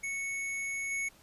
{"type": "tone with level steps", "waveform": "square", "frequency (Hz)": 2212, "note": "C#7", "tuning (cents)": -4, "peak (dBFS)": [-34, -32], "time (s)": [0.03, 1.09], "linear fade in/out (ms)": 10, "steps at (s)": 0.9, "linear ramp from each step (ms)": 20, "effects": ["pink hiss -60 dBFS RMS until 1.22 s", "resampled to 32000 Hz"]}